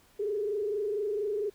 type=tone with frequency modulation; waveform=sine; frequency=415.4 Hz; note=G#4; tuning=in tune; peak=-28 dBFS; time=0.19-1.5 s; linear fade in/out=10 ms; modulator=24.3 Hz; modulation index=0.93; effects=pink hiss -62 dBFS RMS until 1.54 s